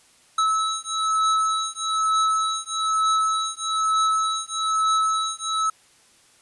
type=beating tone pair; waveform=square; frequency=1300 / 1301.1 Hz; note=E6 / E6; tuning=-24 / -23 cents; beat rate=1.1 Hz; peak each=-24 dBFS; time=0.38-5.7 s; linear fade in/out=5 ms; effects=white hiss -56 dBFS RMS until 6.41 s + resampled to 24000 Hz